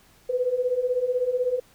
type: beating tone pair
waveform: sine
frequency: 487.7 / 503.7 Hz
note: B4 / B4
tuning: -22 / +34 cents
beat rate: 16 Hz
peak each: -27 / -23 dBFS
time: 0.29-1.6 s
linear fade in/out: 10 ms
effects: pink hiss -57 dBFS RMS until 1.74 s